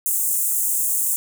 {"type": "high-pass noise", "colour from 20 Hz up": "pink", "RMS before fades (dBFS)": -21, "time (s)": [0.06, 1.16], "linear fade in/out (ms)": 0, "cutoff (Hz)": 7400, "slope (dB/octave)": 48, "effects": []}